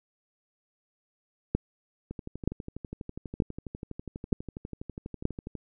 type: two click trains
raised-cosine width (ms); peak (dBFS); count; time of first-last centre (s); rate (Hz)
3; -11 / -24; 5 / 43; 1.55-5.254 / 2.11-5.553; 1.08 / 12.2
effects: none